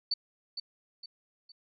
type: tone with echo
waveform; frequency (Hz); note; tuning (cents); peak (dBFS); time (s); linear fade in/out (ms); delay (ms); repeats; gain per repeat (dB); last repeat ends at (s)
sine; 4500; C#8; +25; -26; 0.11-0.14; 5; 460; 3; -8; 1.52
effects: none